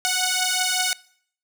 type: beating tone pair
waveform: 5% pulse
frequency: 735 / 740.3 Hz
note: F#5 / F#5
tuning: -12 / +1 cents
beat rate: 5.3 Hz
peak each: -12 dBFS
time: 0.05-0.93 s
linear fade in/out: 0 ms
effects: noise-tail reverb RT60 0.6 s tail -22 dB re dry